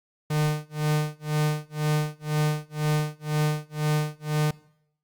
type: tone with tremolo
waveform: 45% pulse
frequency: 151.6 Hz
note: D#3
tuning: 45 cents flat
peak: -20 dBFS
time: 0.3-4.51 s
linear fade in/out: 5 ms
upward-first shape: sine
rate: 2 Hz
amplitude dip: 100%
effects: noise-tail reverb RT60 0.7 s tail -22 dB re dry + Opus 48 kbps